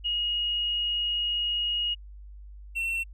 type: tone pair in turn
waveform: sine / triangle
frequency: 2879 / 2707 Hz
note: F#7 / E7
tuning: -48 / +45 cents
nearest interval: minor second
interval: 107 cents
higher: first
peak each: -25 dBFS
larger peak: neither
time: 0.04-1.95 / 2.75-3.04 s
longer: first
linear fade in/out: 20 ms
effects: added 50 Hz sine -42 dBFS peak until 3.13 s